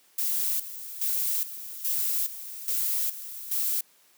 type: noise with tremolo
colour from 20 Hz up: violet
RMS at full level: -27 dBFS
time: 0.18-3.81 s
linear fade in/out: 5 ms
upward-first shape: square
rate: 1.2 Hz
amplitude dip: 75%
effects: white hiss -61 dBFS RMS until 4.17 s + high-pass 200 Hz 12 dB/octave